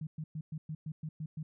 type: tone bursts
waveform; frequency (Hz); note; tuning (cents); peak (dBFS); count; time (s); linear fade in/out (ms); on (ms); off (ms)
sine; 155.56; D#3; 0; -36; 9; 0.01-1.43; 5; 60; 110
effects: none